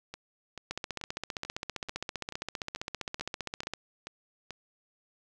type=two click trains; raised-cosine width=0.2 ms; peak=-23 / -17 dBFS; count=11 / 47; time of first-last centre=0.14-4.507 / 0.71-3.736 s; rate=2.29 / 15.2 Hz; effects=none